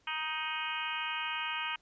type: harmonic tone with a mistuned harmonic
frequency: 312.6 Hz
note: D#4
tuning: 8 cents sharp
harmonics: 3 / 4 / 5 / 6 / 7 / 8 / 9 / 10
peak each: -40 / -41 / -41 / -46 / -43 / -39 / -41 / -44 dBFS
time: 0.07-1.76 s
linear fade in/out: 5 ms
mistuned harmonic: 9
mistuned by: +33 cents
effects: pink hiss -69 dBFS RMS until 1.81 s + resampled to 16000 Hz